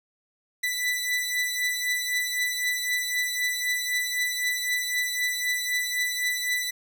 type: beating tone pair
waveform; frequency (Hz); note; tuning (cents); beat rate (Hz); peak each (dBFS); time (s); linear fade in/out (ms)
sawtooth; 1982 / 1985.9; B6 / B6; +6 / +9; 3.9; -23 / -27; 0.63-6.71; 10
effects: none